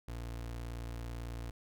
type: tone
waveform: 30% pulse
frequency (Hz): 58.1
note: A#1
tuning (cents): -5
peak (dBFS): -37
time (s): 0.08-1.51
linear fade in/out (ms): 5
effects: none